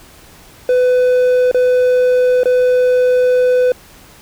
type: tone with dropouts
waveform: triangle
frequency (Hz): 501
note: B4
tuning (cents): +25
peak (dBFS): -7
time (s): 0.69-3.72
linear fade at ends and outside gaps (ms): 2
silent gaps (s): 1.514-1.545 / 2.434-2.456
effects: pink hiss -42 dBFS RMS until 4.21 s